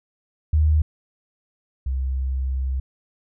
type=tone pair in turn; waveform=sine; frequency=76.8 / 65.65 Hz; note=D#2 / C2; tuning=-22 / +6 cents; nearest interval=minor third; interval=272 cents; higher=first; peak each=-14 / -21 dBFS; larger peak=first; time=0.53-0.82 / 1.86-2.8 s; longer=second; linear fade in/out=5 ms; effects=none